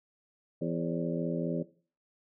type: harmonic tone with a mistuned harmonic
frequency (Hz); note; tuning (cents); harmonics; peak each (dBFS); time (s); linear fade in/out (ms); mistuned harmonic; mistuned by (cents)
83.9; E2; +31; 2 / 3 / 4 / 5 / 6 / 7; -34 / -36 / -37 / -38 / -39 / -39; 0.61-1.63; 10; 6; +98
effects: noise-tail reverb RT60 0.4 s tail -17 dB re dry